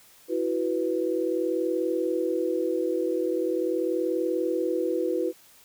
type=chord; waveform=sine; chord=E suspended second; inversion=none; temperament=equal; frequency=329.6 / 370 / 493.9 Hz; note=E4 / F#4 / B4; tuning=0 / 0 / 0 cents; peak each=-28 dBFS; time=0.28-5.33 s; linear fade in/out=50 ms; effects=white hiss -55 dBFS RMS until 5.64 s